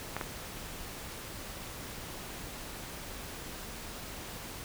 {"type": "clicks", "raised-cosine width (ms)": 0.5, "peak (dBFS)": [-17, -18], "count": 2, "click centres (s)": [0.166, 0.212], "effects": ["pink hiss -43 dBFS RMS until 4.64 s"]}